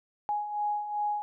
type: beating tone pair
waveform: sine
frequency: 830.6 / 833.2 Hz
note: G#5 / G#5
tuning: 0 / +5 cents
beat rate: 2.6 Hz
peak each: -36 / -29 dBFS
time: 0.29-1.22 s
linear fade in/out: 0 ms
effects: none